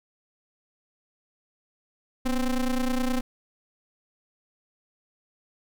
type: ring-modulated tone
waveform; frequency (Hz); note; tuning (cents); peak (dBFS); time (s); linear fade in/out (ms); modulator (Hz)
square; 130.81; C3; 0; -21; 2.25-3.21; 10; 116
effects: none